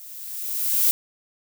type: noise with level ramp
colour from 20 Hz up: violet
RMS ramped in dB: -42 to -17 dBFS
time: 0-0.91 s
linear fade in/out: 0 ms
effects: none